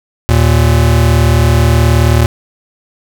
square tone pair together, 77.78 / 116.54 Hz, D#2 / A#2, 0 / 0 cents, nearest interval perfect fifth, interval 700 cents, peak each -10 dBFS, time 0.29-2.26 s, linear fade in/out 0 ms, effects none

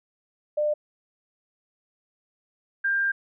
sine tone pair in turn, 599 / 1594.1 Hz, D5 / G6, +34 / +29 cents, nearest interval octave + perfect fourth, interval 1695 cents, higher second, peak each -21 dBFS, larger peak neither, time 0.57-0.74 / 2.84-3.12 s, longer second, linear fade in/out 10 ms, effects none

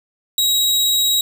sawtooth tone, 3829 Hz, A#7, 46 cents sharp, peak -11 dBFS, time 0.38-1.21 s, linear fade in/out 2 ms, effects none

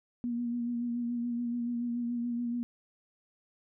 sine tone with vibrato, 238.8 Hz, A#3, 42 cents sharp, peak -30 dBFS, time 0.24-2.63 s, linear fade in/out 0 ms, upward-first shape sine, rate 7 Hz, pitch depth 28 cents each way, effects none

